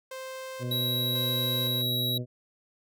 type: tone with tremolo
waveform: sawtooth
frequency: 523 Hz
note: C5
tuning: 1 cent flat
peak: -33 dBFS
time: 0.11-1.82 s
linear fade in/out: 5 ms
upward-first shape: square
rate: 0.96 Hz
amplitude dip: 50%
type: harmonic tone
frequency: 123.47 Hz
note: B2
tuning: in tune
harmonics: 1 / 2 / 3 / 4 / 5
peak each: -31 / -37 / -41 / -43 / -45 dBFS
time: 0.59-2.26 s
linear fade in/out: 50 ms
type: tone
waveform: square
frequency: 3871 Hz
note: B7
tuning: 35 cents flat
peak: -28 dBFS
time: 0.71-2.18 s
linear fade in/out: 5 ms
effects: none